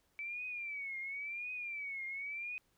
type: tone with vibrato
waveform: sine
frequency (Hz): 2306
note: D7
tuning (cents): -32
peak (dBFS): -39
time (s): 0.19-2.58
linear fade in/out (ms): 0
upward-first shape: triangle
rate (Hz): 0.94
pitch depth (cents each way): 150
effects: pink hiss -75 dBFS RMS until 2.77 s